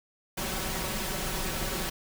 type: noise with comb filter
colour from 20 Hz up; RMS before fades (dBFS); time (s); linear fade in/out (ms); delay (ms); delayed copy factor
pink; -32; 0.37-1.9; 10; 5.3; +0.7
effects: none